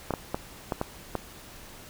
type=clicks; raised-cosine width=1 ms; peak=-13 dBFS; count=6; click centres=0.107 / 0.138 / 0.345 / 0.722 / 0.814 / 1.153 s; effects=pink hiss -47 dBFS RMS until 1.89 s